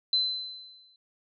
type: tone with exponential decay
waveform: sine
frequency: 4050 Hz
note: B7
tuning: 43 cents sharp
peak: -20 dBFS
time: 0.13-0.96 s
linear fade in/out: 2 ms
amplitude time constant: 180 ms
effects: none